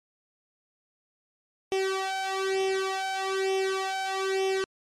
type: tone with flanger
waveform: sawtooth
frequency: 383.6 Hz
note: G4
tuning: 37 cents flat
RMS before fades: -28 dBFS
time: 1.72-4.64 s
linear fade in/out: 0 ms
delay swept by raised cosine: 0.34 to 1.32 ms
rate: 1.1 Hz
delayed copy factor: +0.9
effects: low-pass 7000 Hz 12 dB/octave + MP3 64 kbps